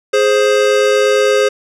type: tone pair together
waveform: square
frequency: 417.5 / 526 Hz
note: G#4 / C5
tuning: +9 / +9 cents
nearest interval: major third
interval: 400 cents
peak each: -13 dBFS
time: 0.13-1.49 s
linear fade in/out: 10 ms
effects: low-pass 7000 Hz 12 dB/octave